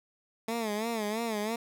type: tone with vibrato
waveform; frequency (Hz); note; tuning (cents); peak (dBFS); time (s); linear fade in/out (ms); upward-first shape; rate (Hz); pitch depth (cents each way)
15% pulse; 220; A3; 0; -24; 0.48-1.56; 5; sine; 3; 110
effects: none